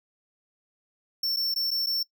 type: tone with dropouts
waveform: square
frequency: 5420 Hz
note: E8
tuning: 47 cents sharp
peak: -25 dBFS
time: 1.23-2.03 s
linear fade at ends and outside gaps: 5 ms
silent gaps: 1.363-1.368 / 1.542-1.56 / 1.707-1.713 / 1.862-1.868 s
effects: noise-tail reverb RT60 0.1 s tail -22 dB re dry